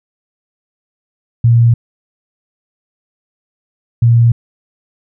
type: tone pair in turn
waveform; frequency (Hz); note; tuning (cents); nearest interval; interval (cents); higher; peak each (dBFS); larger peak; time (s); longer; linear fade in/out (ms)
sine; 117.4 / 117.4; A#2 / A#2; +13 / +13; unison; 0; neither; -5; neither; 1.44-1.74 / 4.02-4.32; neither; 5
effects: none